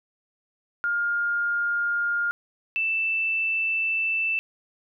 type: tone pair in turn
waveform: sine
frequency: 1412 / 2653 Hz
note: F6 / E7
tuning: +19 / +10 cents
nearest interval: major seventh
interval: 1091 cents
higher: second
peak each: -22 / -22 dBFS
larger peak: neither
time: 0.84-2.31 / 2.76-4.39 s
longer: second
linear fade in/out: 0 ms
effects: none